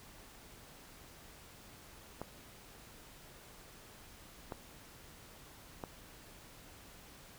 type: clicks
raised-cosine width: 1 ms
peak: -26 dBFS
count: 3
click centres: 2.216 / 4.522 / 5.838 s
effects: pink hiss -56 dBFS RMS until 7.38 s